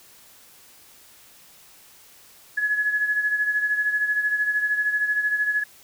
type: beating tone pair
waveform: sine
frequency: 1692 / 1705 Hz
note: G#6 / G#6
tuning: +32 / +45 cents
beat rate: 13 Hz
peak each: -21 / -28 dBFS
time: 2.57-5.64 s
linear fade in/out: 10 ms
effects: white hiss -51 dBFS RMS until 5.83 s